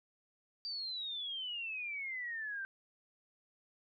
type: exponential sweep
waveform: sine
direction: down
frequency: 4699 to 1550 Hz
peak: -38 dBFS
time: 0.65-2.65 s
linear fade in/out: 0 ms
effects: none